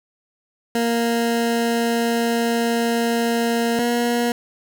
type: tone pair in turn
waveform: 20% pulse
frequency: 233.1 / 238.5 Hz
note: A#3 / A#3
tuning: 0 / +40 cents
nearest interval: unison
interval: 40 cents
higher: second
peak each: -13 dBFS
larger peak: neither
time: 0.75-3.79 / 3.79-4.32 s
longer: first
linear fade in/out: 2 ms
effects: none